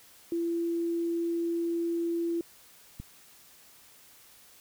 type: tone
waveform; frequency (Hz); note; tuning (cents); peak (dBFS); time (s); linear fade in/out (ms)
sine; 337.9; E4; +43; -27; 0.32-2.41; 2
type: click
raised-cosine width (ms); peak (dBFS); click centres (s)
5; -27; 3
effects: white hiss -56 dBFS RMS until 4.6 s